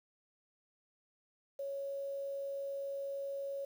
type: tone with quantisation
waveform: sine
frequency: 554.4 Hz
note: C#5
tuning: in tune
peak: -37 dBFS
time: 1.59-3.65 s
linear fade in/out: 5 ms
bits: 10
effects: none